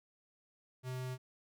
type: tone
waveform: square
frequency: 128 Hz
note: C3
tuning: 38 cents flat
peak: -39 dBFS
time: 0.83-1.18 s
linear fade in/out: 50 ms
effects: none